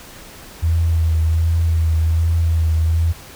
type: tone with vibrato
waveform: sine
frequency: 81.7 Hz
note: E2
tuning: 15 cents flat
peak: -13 dBFS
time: 0.62-3.13 s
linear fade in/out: 20 ms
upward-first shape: triangle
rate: 1.3 Hz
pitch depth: 37 cents each way
effects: pink hiss -39 dBFS RMS until 3.35 s